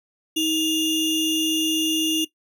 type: ring-modulated tone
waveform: square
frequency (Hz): 1568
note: G6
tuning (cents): 0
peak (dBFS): -17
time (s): 0.36-2.25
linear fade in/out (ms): 10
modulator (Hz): 1250
effects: noise-tail reverb RT60 0.1 s tail -17 dB re dry